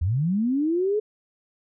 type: linear sweep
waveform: sine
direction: up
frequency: 75.2 to 434.1 Hz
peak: -20 dBFS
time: 0.01-1 s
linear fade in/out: 10 ms
effects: none